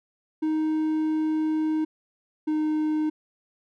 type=tone pair in turn; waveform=triangle; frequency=312.2 / 308.1 Hz; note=D#4 / D#4; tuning=+6 / -17 cents; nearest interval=unison; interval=23 cents; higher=first; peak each=-20 / -20 dBFS; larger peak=neither; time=0.42-1.85 / 2.47-3.1 s; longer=first; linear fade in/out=10 ms; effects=none